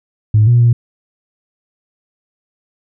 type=tone with pitch steps; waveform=sine; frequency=107.2 / 120.1 / 118.7 Hz; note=A2 / B2 / A#2; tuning=-45 / -48 / +32 cents; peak=-5 dBFS; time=0.34-0.73 s; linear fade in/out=5 ms; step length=130 ms; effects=tanh soft clip ceiling -2 dBFS